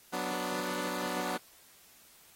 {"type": "chord", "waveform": "10% pulse", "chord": "B minor", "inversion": "second", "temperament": "equal", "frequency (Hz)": [185, 246.9, 293.7], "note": ["F#3", "B3", "D4"], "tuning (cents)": [0, 0, 0], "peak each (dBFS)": -29, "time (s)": [0.12, 1.38], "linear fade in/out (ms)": 20, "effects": ["white hiss -59 dBFS RMS until 2.35 s", "AAC 48 kbps"]}